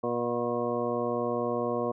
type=harmonic tone with a mistuned harmonic; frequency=120 Hz; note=B2; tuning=49 cents flat; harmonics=1 / 2 / 3 / 4 / 5 / 6 / 8 / 9; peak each=-41 / -34 / -35 / -31 / -34 / -37 / -42 / -36 dBFS; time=0.03-1.92 s; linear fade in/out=10 ms; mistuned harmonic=8; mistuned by=+28 cents; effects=none